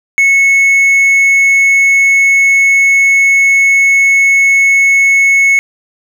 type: tone with hard clipping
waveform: sine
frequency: 2199 Hz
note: C#7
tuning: 14 cents flat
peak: -6 dBFS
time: 0.18-5.59 s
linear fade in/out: 0 ms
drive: 3 dB
effects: none